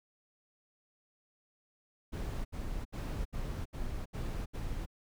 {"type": "noise bursts", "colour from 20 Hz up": "brown", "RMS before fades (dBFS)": -37, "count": 7, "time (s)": [2.12, 4.862], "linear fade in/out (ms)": 20, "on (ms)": 330, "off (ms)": 72, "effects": []}